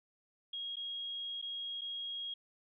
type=tone with dropouts; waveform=sine; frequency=3279 Hz; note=G#7; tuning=23 cents flat; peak=-38 dBFS; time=0.53-2.34 s; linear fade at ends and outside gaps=5 ms; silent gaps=0.758-0.767 / 1.416-1.424 / 1.811-1.816 s; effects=none